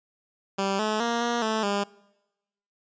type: tone with pitch steps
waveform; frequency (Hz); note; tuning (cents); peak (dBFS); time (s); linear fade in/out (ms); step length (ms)
10% pulse; 195.5 / 215 / 234.6 / 237.4 / 219.3 / 201.7; G3 / A3 / A#3 / A#3 / A3 / G3; -4 / -40 / +11 / +32 / -6 / +50; -16; 0.58-1.84; 10; 210
effects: noise-tail reverb RT60 1.0 s tail -24 dB re dry + resampled to 16000 Hz